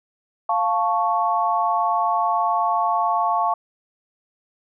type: chord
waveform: sine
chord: F augmented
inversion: none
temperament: equal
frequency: 698.5 / 880 / 1108.7 Hz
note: F5 / A5 / C#6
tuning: 0 / 0 / 0 cents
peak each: -22 dBFS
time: 0.49-3.54 s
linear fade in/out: 5 ms
effects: none